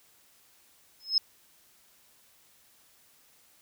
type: tone with exponential growth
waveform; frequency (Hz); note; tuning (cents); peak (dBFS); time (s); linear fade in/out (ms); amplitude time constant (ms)
sine; 5170; E8; -34; -17; 1-1.18; 2; 37
effects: white hiss -62 dBFS RMS until 3.61 s